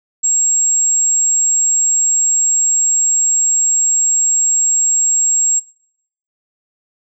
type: tone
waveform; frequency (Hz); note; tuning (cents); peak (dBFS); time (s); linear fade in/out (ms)
sine; 7580; A#8; +28; -8; 0.23-5.6; 20
effects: noise-tail reverb RT60 0.7 s tail -25 dB re dry + tanh soft clip ceiling -10 dBFS